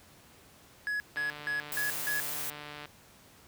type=tone bursts; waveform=triangle; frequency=1683 Hz; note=G#6; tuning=23 cents sharp; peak=-28 dBFS; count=5; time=0.87-2.2 s; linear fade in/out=0 ms; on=130 ms; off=170 ms
type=click train; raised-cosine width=0.3 ms; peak=-27 dBFS; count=252; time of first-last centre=1.16-2.856 s; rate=148 Hz
type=noise; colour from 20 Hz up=blue; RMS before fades=-36 dBFS; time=1.72-2.5 s; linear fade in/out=0 ms
effects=pink hiss -57 dBFS RMS until 3.47 s + high-pass 60 Hz 12 dB/octave